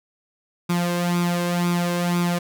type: tone with flanger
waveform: sawtooth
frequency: 174.61 Hz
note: F3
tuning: in tune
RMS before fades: -22 dBFS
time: 0.69-2.39 s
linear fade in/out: 10 ms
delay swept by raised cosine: 0.83 to 1.93 ms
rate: 2 Hz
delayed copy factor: +0.65
effects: none